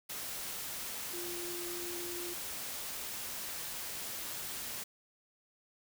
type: tone in noise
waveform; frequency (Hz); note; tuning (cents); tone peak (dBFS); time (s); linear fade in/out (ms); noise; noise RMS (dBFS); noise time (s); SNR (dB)
sine; 349.2; F4; 0; -42; 1.13-2.34; 10; white; -41; 0.09-4.84; -4
effects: none